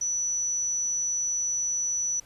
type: tone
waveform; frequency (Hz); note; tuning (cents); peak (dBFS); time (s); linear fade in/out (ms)
sine; 5930; F#8; +3; -25; 0.01-2.2; 5
effects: pink hiss -56 dBFS RMS until 2.25 s + resampled to 32000 Hz